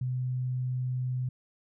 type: tone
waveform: sine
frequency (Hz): 126.9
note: B2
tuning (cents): +47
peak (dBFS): -28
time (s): 0.01-1.29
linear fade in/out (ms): 5
effects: none